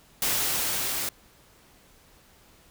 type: noise with level ramp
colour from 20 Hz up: white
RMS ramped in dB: -25 to -30 dBFS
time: 0.22-1.09 s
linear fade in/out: 2 ms
effects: pink hiss -57 dBFS RMS until 2.7 s